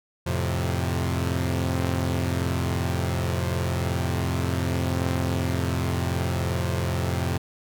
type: chord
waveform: sawtooth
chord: F major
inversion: none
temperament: equal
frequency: 87.31 / 110 / 130.81 Hz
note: F2 / A2 / C3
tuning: 0 / 0 / 0 cents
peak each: -22 / -27 / -24 dBFS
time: 0.26-7.38 s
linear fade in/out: 10 ms
effects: none